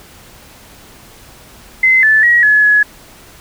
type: tone with pitch steps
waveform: sine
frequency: 2056 / 1747 / 1906 / 1703 / 1691 Hz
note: C7 / A6 / A#6 / G#6 / G#6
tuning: -31 / -13 / +38 / +43 / +31 cents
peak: -6 dBFS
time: 1.83-2.83 s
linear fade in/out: 5 ms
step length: 200 ms
effects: pink hiss -40 dBFS RMS until 3.4 s